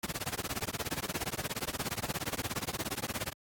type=noise with tremolo; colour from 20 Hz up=pink; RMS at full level=-33 dBFS; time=0.03-3.33 s; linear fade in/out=2 ms; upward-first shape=sine; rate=17 Hz; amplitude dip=100%; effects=high-pass 80 Hz 12 dB/octave + AAC 64 kbps